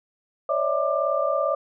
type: tone cluster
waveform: sine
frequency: 549 / 587 / 651 / 1189 Hz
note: C#5 / D5 / E5 / D6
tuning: -17 / -1 / -22 / +21 cents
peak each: -26 dBFS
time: 0.49-1.55 s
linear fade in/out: 5 ms
effects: none